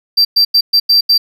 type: tone bursts at uneven times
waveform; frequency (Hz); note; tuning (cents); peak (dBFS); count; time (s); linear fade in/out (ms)
triangle; 4695; D8; -1; -5; 6; 0.17-0.25 / 0.36-0.45 / 0.54-0.61 / 0.73-0.8 / 0.89-1.01 / 1.09-1.18; 10
effects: none